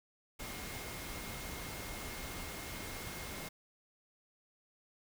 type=tone in noise; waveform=sine; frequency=2140 Hz; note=C7; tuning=38 cents sharp; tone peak=-52 dBFS; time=0.39-3.49 s; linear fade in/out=10 ms; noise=pink; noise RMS=-44 dBFS; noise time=0.39-3.49 s; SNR=-11 dB; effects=none